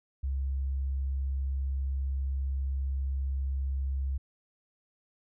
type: tone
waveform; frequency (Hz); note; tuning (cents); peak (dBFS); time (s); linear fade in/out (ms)
sine; 67.5; C#2; -45; -28; 0.23-4.18; 10
effects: none

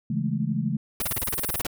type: chord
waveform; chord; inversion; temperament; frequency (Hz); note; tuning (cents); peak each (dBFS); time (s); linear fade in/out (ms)
sine; A major seventh; first; equal; 138.59 / 164.81 / 207.7 / 220; C#3 / E3 / G#3 / A3; 0 / 0 / 0 / 0; -29; 0.1-0.77; 5
type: noise bursts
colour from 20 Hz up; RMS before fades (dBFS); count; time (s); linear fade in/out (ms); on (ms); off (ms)
pink; -29; 13; 1-1.668; 2; 20; 34
type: high-pass noise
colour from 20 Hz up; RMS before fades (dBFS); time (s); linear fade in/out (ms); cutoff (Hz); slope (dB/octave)
white; -30; 1-1.62; 5; 8800; 96
effects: none

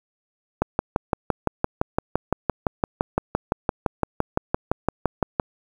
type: click train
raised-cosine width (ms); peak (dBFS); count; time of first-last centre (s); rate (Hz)
1; -5; 29; 0.62-5.398; 5.86
effects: 7-bit

